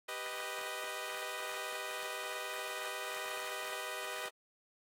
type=chord; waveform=10% pulse; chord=G augmented; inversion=none; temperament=equal; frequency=392 / 493.9 / 622.3 Hz; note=G4 / B4 / D#5; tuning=0 / 0 / 0 cents; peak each=-38 / -35 / -34 dBFS; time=0.08-4.29 s; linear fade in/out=10 ms; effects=AAC 48 kbps